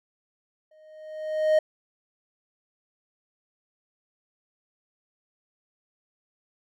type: tone with exponential growth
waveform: triangle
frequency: 621 Hz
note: D#5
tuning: 3 cents flat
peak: -13 dBFS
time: 0.71-1.59 s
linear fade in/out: 5 ms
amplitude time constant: 190 ms
effects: none

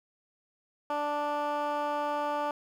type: tone with band-pass filter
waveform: 15% pulse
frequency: 293.7 Hz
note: D4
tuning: in tune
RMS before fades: -31 dBFS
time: 0.9-2.51 s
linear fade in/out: 2 ms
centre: 890 Hz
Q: 1.3
effects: 10-bit

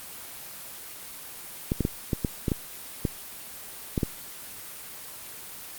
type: clicks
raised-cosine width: 3 ms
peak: -11 dBFS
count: 10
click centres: 1.719 / 1.807 / 1.851 / 2.132 / 2.248 / 2.482 / 2.518 / 3.052 / 3.978 / 4.032 s
effects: white hiss -41 dBFS RMS until 5.78 s + Opus 24 kbps

